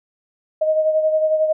sine beating tone pair, 624 / 635 Hz, D#5 / D#5, +5 / +35 cents, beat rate 11 Hz, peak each -15 / -24 dBFS, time 0.61-1.53 s, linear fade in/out 10 ms, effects none

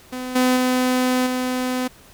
sawtooth tone with level steps, 253.5 Hz, B3, 45 cents sharp, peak -23 / -11 / -13 / -17 dBFS, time 0.12-1.88 s, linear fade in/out 10 ms, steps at 0.35 / 0.56 / 1.26 s, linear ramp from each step 10 ms, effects pink hiss -48 dBFS RMS until 2.13 s

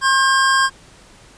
square tone pair together, 1071 / 1603.2 Hz, C6 / G6, +40 / +38 cents, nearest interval perfect fifth, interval 698 cents, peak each -16 dBFS, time 0.01-0.7 s, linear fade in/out 50 ms, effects pink hiss -46 dBFS RMS until 1.37 s + resampled to 22050 Hz

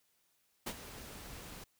pink noise with ADSR envelope, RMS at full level -37 dBFS, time 0.66-1.64 s, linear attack 12 ms, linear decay 61 ms, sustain -12 dB, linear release 5 ms, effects white hiss -75 dBFS RMS until 1.79 s

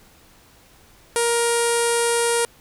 sawtooth tone with low-pass filter, 470 Hz, A#4, 14 cents sharp, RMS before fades -20 dBFS, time 1.16-2.45 s, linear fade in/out 0 ms, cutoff 9600 Hz, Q 6.8, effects pink hiss -52 dBFS RMS until 2.6 s

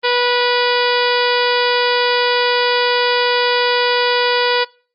harmonic tone with a mistuned harmonic, 488.8 Hz, B4, 18 cents flat, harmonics 1 / 2 / 3 / 4 / 5 / 6 / 7 / 8 / 9 / 10, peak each -17 / -20 / -22 / -23 / -24 / -25 / -25 / -26 / -27 / -27 dBFS, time 0.03-4.65 s, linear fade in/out 20 ms, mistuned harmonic 9, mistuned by +27 cents, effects noise-tail reverb RT60 0.4 s tail -23 dB re dry + Opus 32 kbps

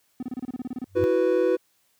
triangle tone bursts, 252.4 Hz, B3, 38 cents sharp, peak -26 dBFS, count 12, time 0.2-0.843 s, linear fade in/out 2 ms, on 27 ms, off 29 ms
sine tone with exponential growth, 95.3 Hz, G2, 48 cents flat, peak -22 dBFS, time 0.87-1.04 s, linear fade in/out 0 ms, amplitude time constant 36 ms
triangle chord, E suspended second, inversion none, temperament equal, 329.6 / 370 / 493.9 Hz, E4 / F#4 / B4, 0 / 0 / 0 cents, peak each -24 / -21 / -20 dBFS, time 0.95-1.57 s, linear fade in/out 20 ms
effects white hiss -67 dBFS RMS until 1.99 s + high-pass 60 Hz 12 dB/octave

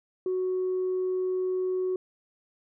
sine tone, 370 Hz, F#4, in tune, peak -24 dBFS, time 0.26-1.96 s, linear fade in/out 2 ms, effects tanh soft clip ceiling -22 dBFS

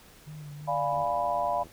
sine tone with vibrato, 149.1 Hz, D3, 27 cents sharp, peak -39 dBFS, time 0.26-1.05 s, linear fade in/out 20 ms, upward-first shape sine, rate 2.8 Hz, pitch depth 45 cents each way
sine chord, D diminished seventh, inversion none, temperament equal, 587.3 / 698.5 / 830.6 / 987.8 Hz, D5 / F5 / Ab5 / Cb6, 0 / 0 / 0 / 0 cents, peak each -32 / -29 / -34 / -30 dBFS, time 0.67-1.64 s, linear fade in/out 20 ms
click train, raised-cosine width 2 ms, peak -36 dBFS, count 61, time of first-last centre 0.93-1.67 s, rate 81.1 Hz
effects pink hiss -54 dBFS RMS until 1.72 s

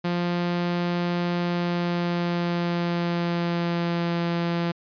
sawtooth tone with pitch glide, 174.61 to 170.82 Hz, F3 to F3, 0 to -38 cents, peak -19 dBFS, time 0.04-4.72 s, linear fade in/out 10 ms, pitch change -38 cents, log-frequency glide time 1.38-4.17 s, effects resampled to 11025 Hz

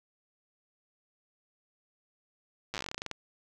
slowing click train, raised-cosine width 0.2 ms, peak -18 dBFS, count 17, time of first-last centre 2.74-3.113 s, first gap 8 ms, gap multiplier 1.13, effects none

